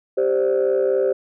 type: chord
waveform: sine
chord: G suspended fourth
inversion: none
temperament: equal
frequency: 392 / 523.3 / 587.3 Hz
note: G4 / C5 / D5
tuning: 0 / 0 / 0 cents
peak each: -18 / -18 / -24 dBFS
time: 0.17-1.13 s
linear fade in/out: 10 ms
effects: tanh soft clip ceiling -11 dBFS